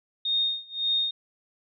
sine tone with tremolo, 3692 Hz, A#7, 17 cents flat, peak -21 dBFS, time 0.25-1.11 s, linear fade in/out 5 ms, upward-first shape sine, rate 1.8 Hz, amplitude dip 95%, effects none

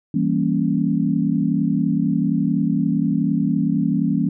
sine chord, E diminished seventh, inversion none, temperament equal, 164.81 / 196 / 233.1 / 277.2 Hz, E3 / G3 / Bb3 / Db4, 0 / 0 / 0 / 0 cents, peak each -22 dBFS, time 0.14-4.29 s, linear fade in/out 5 ms, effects none

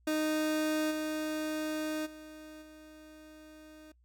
30% pulse tone with level steps, 309.3 Hz, D#4, 10 cents flat, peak -26 / -30 / -44 / -48 dBFS, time 0.07-3.92 s, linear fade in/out 5 ms, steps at 0.9 / 2.05 / 2.61 s, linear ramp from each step 20 ms, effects noise-tail reverb RT60 0.1 s tail -22 dB re dry + added 60 Hz sine -63 dBFS peak until 4.04 s

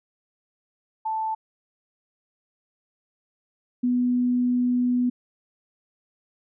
sine tone pair in turn, 880 / 246.9 Hz, A5 / B3, 0 / 0 cents, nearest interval octave + minor seventh, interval 2200 cents, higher first, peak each -24 / -19 dBFS, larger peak second, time 1.05-1.35 / 3.83-5.1 s, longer second, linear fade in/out 10 ms, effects none

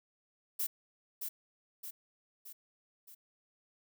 violet noise with echo, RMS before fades -34 dBFS, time 0.59-0.67 s, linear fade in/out 10 ms, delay 620 ms, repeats 4, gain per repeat -5 dB, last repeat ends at 3.15 s, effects none

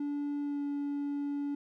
triangle tone with pitch glide, 288.6 to 285.9 Hz, D4 to D4, -30 to -46 cents, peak -29 dBFS, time 0-1.55 s, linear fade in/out 5 ms, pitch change -16 cents, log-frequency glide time 0.42-0.62 s, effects tanh soft clip ceiling -25 dBFS

